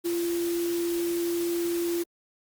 sine tone in noise, 343.2 Hz, F4, 30 cents flat, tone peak -25 dBFS, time 0.04-2.04 s, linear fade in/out 20 ms, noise white, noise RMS -38 dBFS, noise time 0.04-2.04 s, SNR +10 dB, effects Opus 48 kbps

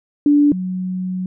sine tone pair in turn, 291.1 / 184.5 Hz, D4 / F#3, -15 / -5 cents, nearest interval minor sixth, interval 790 cents, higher first, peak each -9 / -20 dBFS, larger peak first, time 0.26-0.52 / 0.52-1.26 s, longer second, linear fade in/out 2 ms, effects none

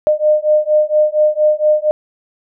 sine beating tone pair, 606 / 610.3 Hz, D#5 / D#5, -46 / -34 cents, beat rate 4.3 Hz, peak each -13 dBFS, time 0.07-1.91 s, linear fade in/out 0 ms, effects none

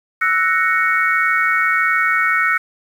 sine chord, F# dominant seventh, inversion third, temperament equal, 1318.5 / 1480 / 1864.7 / 2217 Hz, E6 / F#6 / A#6 / C#7, 0 / 0 / 0 / 0 cents, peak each -19 dBFS, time 0.21-2.58 s, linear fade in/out 10 ms, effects 7-bit

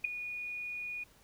sine tone with ADSR envelope, 2454 Hz, D#7, 25 cents flat, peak -23 dBFS, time 0.04-1.04 s, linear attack 9 ms, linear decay 4 ms, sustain -14 dB, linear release 9 ms, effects pink hiss -63 dBFS RMS until 1.23 s

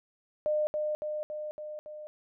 sine tone with echo, 606 Hz, D#5, 46 cents flat, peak -25 dBFS, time 0.46-0.67 s, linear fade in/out 0 ms, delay 280 ms, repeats 5, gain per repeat -3 dB, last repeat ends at 2.07 s, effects none

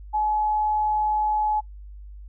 sine tone, 851 Hz, G#5, 42 cents sharp, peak -20 dBFS, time 0.13-1.61 s, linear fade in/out 20 ms, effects noise-tail reverb RT60 0.1 s tail -21 dB re dry + added 50 Hz sine -38 dBFS peak until 2.28 s

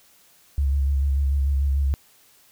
sine tone with vibrato, 69.3 Hz, C#2, in tune, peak -18 dBFS, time 0.58-1.94 s, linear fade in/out 0 ms, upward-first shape square, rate 6.8 Hz, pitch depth 32 cents each way, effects white hiss -56 dBFS RMS until 2.51 s

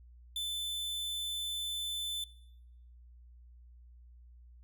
45% pulse tone, 3520 Hz, A7, in tune, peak -34 dBFS, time 0.36-2.24 s, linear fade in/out 2 ms, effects noise-tail reverb RT60 0.9 s tail -23 dB re dry + added 60 Hz sine -53 dBFS peak until 4.63 s

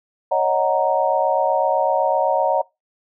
sine chord, D# minor seventh, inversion third, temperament equal, 554.4 / 622.3 / 740 / 932.3 Hz, C#5 / D#5 / F#5 / A#5, 0 / 0 / 0 / 0 cents, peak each -21 dBFS, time 0.31-2.62 s, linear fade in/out 10 ms, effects noise-tail reverb RT60 0.2 s tail -22 dB re dry

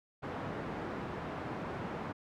pink band-pass noise, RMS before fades -40 dBFS, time 0.22-2.13 s, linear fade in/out 20 ms, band 120 to 1400 Hz, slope 12 dB/octave, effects none

